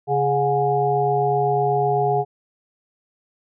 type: harmonic tone with a mistuned harmonic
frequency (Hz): 138.59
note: C#3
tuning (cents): 0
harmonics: 1 / 3 / 5 / 6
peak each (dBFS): -25 / -21 / -20 / -26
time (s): 0.07-2.25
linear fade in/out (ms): 50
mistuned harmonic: 5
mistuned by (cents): +75
effects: none